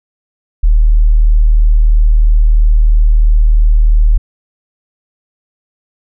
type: tone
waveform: sine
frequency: 38.49 Hz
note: D#1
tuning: 18 cents flat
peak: -4 dBFS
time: 0.63-4.18 s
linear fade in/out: 10 ms
effects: none